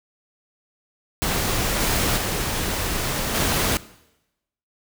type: noise with level steps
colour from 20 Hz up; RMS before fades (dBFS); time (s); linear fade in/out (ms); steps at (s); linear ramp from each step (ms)
pink; -23 / -21 / -25 / -21; 1.22-3.77; 0; 1.8 / 2.17 / 3.34; 10
effects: noise-tail reverb RT60 0.9 s tail -19 dB re dry